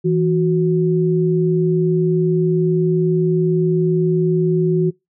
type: tone pair together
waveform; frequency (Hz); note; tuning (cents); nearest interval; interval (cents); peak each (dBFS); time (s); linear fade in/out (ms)
sine; 163.73 / 367.9; E3 / F#4; -11 / -10; octave + major second; 1401; -16; 0.04-4.91; 20
effects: noise-tail reverb RT60 0.2 s tail -24 dB re dry